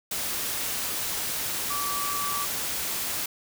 sine tone in noise, 1154 Hz, D6, 31 cents flat, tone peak -30 dBFS, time 1.7-2.45 s, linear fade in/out 5 ms, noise white, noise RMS -30 dBFS, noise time 0.11-3.26 s, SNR -3 dB, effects none

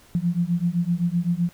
sine beating tone pair, 169.4 / 177.2 Hz, E3 / F3, +48 / +25 cents, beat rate 7.8 Hz, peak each -23 dBFS, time 0.15-1.49 s, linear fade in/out 0 ms, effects pink hiss -53 dBFS RMS until 1.53 s

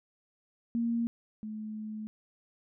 sine tone pair in turn, 233.1 / 215.4 Hz, A#3 / A3, 0 / -37 cents, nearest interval minor second, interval 137 cents, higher first, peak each -27 / -36 dBFS, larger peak first, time 0.75-1.07 / 1.43-2.07 s, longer second, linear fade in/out 0 ms, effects none

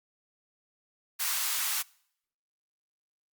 white high-pass noise, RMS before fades -30 dBFS, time 1.19-1.83 s, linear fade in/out 20 ms, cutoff 880 Hz, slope 24 dB/octave, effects noise-tail reverb RT60 0.7 s tail -25 dB re dry + Opus 48 kbps

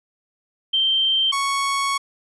sine / sawtooth tone pair in turn, 3136 / 1108.7 Hz, G7 / C#6, 0 / 0 cents, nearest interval octave + tritone, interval 1800 cents, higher first, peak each -16 dBFS, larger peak neither, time 0.73-1.32 / 1.32-1.98 s, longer second, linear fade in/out 10 ms, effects resampled to 24000 Hz

